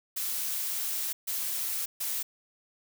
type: noise bursts at uneven times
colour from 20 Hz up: blue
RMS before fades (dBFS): -32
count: 3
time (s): 0.16-1.13 / 1.27-1.86 / 2-2.23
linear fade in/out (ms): 10
effects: none